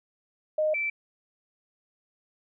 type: tone pair in turn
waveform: sine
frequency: 617 / 2329 Hz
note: D#5 / D7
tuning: -15 / -15 cents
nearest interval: octave + major seventh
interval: 2300 cents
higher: second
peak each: -22 / -26 dBFS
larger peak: first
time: 0.58-0.74 / 0.74-0.9 s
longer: neither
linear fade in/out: 5 ms
effects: none